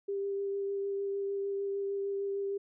sine tone with vibrato, 397 Hz, G4, 22 cents sharp, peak -31 dBFS, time 0.08-2.58 s, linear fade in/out 10 ms, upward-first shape sine, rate 6.6 Hz, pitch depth 11 cents each way, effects none

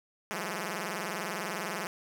5% pulse tone with vibrato, 190.1 Hz, F#3, 47 cents sharp, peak -22 dBFS, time 0.31-1.87 s, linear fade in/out 0 ms, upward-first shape sine, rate 20 Hz, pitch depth 250 cents each way, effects none

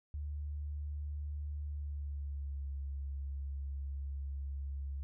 sine tone with pitch glide, 73.42 to 69.3 Hz, D2 to C#2, 0 to 0 cents, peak -37 dBFS, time 0.14-5.03 s, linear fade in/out 0 ms, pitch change -100 cents, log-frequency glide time 1.64-2.68 s, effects none

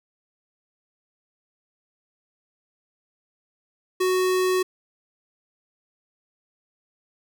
square tone, 370 Hz, F#4, in tune, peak -20 dBFS, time 4-4.63 s, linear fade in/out 10 ms, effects none

